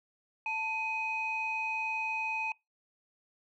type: tone pair together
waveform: sine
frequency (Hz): 887 / 2509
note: A5 / D#7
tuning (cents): +14 / +14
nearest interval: octave + tritone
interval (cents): 1800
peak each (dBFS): -35 / -32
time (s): 0.46-2.52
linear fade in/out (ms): 2
effects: noise-tail reverb RT60 0.2 s tail -24 dB re dry + tanh soft clip ceiling -24 dBFS

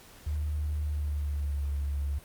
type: tone with pitch glide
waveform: sine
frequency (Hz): 75 to 70.95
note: D2 to C#2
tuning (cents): +37 to +41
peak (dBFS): -28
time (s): 0.26-2.19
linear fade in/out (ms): 10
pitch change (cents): -96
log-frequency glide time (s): 0.81-1.64
effects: pink hiss -53 dBFS RMS until 2.24 s + Opus 48 kbps

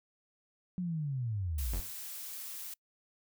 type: linear sweep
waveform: sine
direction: down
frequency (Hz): 185 to 42.4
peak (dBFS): -32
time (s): 0.78-1.8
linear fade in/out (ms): 0
type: noise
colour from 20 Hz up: blue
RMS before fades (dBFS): -43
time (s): 1.58-2.74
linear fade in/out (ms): 5
type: tone with exponential decay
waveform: sawtooth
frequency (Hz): 89.4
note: F2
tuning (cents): +41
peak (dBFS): -33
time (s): 1.73-1.97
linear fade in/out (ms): 5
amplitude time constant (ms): 51
effects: noise-tail reverb RT60 0.1 s tail -26 dB re dry

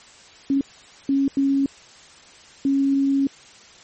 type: tone bursts at uneven times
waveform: sine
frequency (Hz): 275.1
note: C#4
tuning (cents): -13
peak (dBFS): -16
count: 4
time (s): 0.5-0.61 / 1.09-1.28 / 1.37-1.66 / 2.65-3.27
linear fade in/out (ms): 2
effects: white hiss -47 dBFS RMS until 3.83 s + MP3 32 kbps

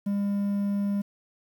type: tone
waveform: triangle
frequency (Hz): 201.6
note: G3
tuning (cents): +49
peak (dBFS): -22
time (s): 0.06-1.02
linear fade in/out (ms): 10
effects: 9-bit

